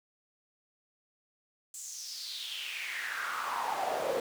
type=noise with high-pass filter sweep; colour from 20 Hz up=brown; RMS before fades=-36 dBFS; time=1.74-4.2 s; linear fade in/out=2 ms; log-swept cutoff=7700 to 490 Hz; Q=5.2; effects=none